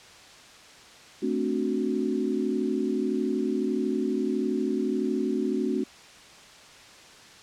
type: chord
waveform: sine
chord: D dominant seventh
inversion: second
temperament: equal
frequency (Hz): 220 / 261.6 / 293.7 / 370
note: A3 / C4 / D4 / F#4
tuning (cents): 0 / 0 / 0 / 0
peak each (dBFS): -30 / -29 / -31 / -29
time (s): 1.22-5.84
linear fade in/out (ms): 10
effects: white hiss -49 dBFS RMS until 7.42 s + low-pass 6000 Hz 12 dB/octave